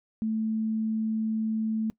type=tone; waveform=sine; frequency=220 Hz; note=A3; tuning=in tune; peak=-25 dBFS; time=0.22-1.9 s; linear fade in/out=0 ms; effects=noise-tail reverb RT60 0.1 s tail -21 dB re dry